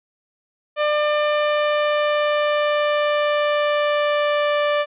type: tone with pitch glide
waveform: sawtooth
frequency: 597 to 588.1 Hz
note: D5 to D5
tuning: +28 to +2 cents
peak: -13 dBFS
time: 0.76-4.86 s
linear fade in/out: 50 ms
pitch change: -26 cents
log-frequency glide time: 0.99-4.61 s
effects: resampled to 8000 Hz